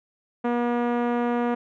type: tone with low-pass filter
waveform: 5% pulse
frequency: 240 Hz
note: B3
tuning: 49 cents flat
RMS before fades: -24 dBFS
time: 0.44-1.55 s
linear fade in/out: 10 ms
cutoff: 650 Hz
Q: 0.5
effects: none

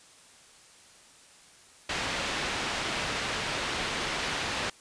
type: low-pass noise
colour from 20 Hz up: white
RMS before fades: -32 dBFS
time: 1.89-4.7 s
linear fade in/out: 5 ms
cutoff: 3200 Hz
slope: 12 dB/octave
effects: white hiss -55 dBFS RMS until 4.8 s + resampled to 22050 Hz

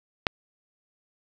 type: click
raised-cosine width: 0.3 ms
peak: -5 dBFS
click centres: 0.268 s
effects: none

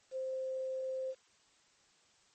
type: tone with quantisation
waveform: sine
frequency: 523.3 Hz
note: C5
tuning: in tune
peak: -35 dBFS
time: 0.11-1.15 s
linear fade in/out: 50 ms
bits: 10
effects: white hiss -68 dBFS RMS until 2.34 s + MP3 32 kbps

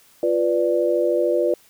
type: chord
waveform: sine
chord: B diminished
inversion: second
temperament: equal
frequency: 349.2 / 493.9 / 587.3 Hz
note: F4 / B4 / D5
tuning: 0 / 0 / 0 cents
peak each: -21 dBFS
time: 0.23-1.54 s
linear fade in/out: 2 ms
effects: white hiss -54 dBFS RMS until 1.69 s

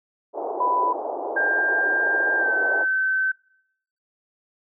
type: band-pass noise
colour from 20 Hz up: white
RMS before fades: -29 dBFS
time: 0.33-2.86 s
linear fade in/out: 50 ms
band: 330 to 870 Hz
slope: 48 dB/octave
type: tone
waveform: sine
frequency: 992 Hz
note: B5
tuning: 7 cents sharp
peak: -19 dBFS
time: 0.6-0.93 s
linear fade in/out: 5 ms
type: tone with pitch glide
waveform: sine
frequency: 1594 to 1536.1 Hz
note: G6 to G6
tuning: +28 to -36 cents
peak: -19 dBFS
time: 1.36-3.32 s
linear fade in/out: 10 ms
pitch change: -64 cents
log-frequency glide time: 2.38-2.53 s
effects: noise-tail reverb RT60 0.7 s tail -23 dB re dry

